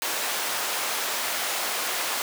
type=high-pass noise; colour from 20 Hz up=pink; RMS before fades=-28 dBFS; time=0.02-2.22 s; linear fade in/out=0 ms; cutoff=680 Hz; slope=12 dB/octave; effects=none